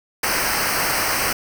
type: noise with comb filter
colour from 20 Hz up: pink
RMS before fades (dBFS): -21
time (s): 0.23-1.33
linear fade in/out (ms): 5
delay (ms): 0.28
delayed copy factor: -0.8
effects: none